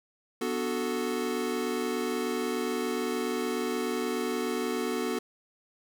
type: chord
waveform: square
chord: B minor seventh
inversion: none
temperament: equal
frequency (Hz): 246.9 / 293.7 / 370 / 440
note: B3 / D4 / F#4 / A4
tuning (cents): 0 / 0 / 0 / 0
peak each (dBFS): -34 / -39 / -34 / -34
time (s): 0.41-5.19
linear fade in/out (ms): 5
effects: none